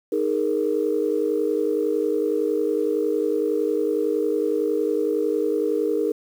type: chord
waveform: sine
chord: D# suspended fourth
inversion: none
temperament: equal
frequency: 311.1 / 415.3 / 466.2 Hz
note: D#4 / G#4 / A#4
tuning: 0 / 0 / 0 cents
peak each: -25 / -23 / -23 dBFS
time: 0.12-6.12 s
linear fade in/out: 5 ms
effects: tanh soft clip ceiling -10 dBFS + 8-bit